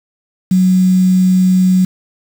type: tone with quantisation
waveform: sine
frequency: 185 Hz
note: F#3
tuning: in tune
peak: -7 dBFS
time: 0.51-1.85 s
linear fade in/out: 5 ms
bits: 5
effects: none